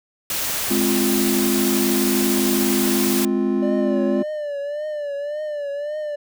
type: noise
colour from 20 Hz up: white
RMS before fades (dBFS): -24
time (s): 0.3-3.25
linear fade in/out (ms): 2
type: chord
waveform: triangle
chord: F minor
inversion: first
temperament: just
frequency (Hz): 209.5 / 261.9 / 349.2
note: Ab3 / C4 / F4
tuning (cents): +15 / +2 / 0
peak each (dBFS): -20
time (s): 0.7-4.23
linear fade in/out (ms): 10
type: tone with vibrato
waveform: triangle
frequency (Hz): 587.3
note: D5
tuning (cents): 0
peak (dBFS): -22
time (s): 3.62-6.16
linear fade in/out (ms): 10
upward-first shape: triangle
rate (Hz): 1.8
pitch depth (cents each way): 83
effects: none